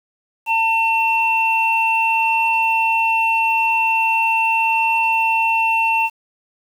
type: tone pair together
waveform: sine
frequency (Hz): 900.4 / 2700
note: A5 / E7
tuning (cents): +40 / +41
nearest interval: octave + perfect fifth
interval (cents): 1901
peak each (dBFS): -17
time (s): 0.46-6.1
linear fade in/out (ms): 50
effects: 7-bit